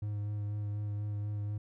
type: tone with vibrato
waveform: triangle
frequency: 103.83 Hz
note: G#2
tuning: in tune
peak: -31 dBFS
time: 0.02-1.58 s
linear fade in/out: 5 ms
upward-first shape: sine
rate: 4.1 Hz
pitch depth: 16 cents each way
effects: none